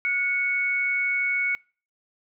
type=tone pair together; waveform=sine; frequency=1451.6 / 2217 Hz; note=F#6 / C#7; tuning=-34 / 0 cents; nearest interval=perfect fifth; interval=734 cents; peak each=-31 / -22 dBFS; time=0.05-1.55 s; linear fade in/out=0 ms; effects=noise-tail reverb RT60 0.4 s tail -26 dB re dry